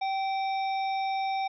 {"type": "harmonic tone with a mistuned harmonic", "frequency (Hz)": 775, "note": "G5", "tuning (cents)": -20, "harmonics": [1, 3, 5, 7], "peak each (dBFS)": [-27, -38, -42, -48], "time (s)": [0.01, 1.48], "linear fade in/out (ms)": 10, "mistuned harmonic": 5, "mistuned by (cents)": -79, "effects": []}